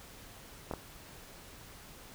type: clicks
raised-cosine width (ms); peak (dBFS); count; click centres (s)
1; -22; 2; 0.712 / 0.737
effects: pink hiss -52 dBFS RMS until 2.14 s